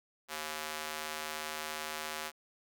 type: tone with high-pass filter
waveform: square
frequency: 77.1 Hz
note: D#2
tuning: 15 cents flat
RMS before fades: -40 dBFS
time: 0.28-2.32 s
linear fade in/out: 50 ms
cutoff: 850 Hz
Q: 0.56
effects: none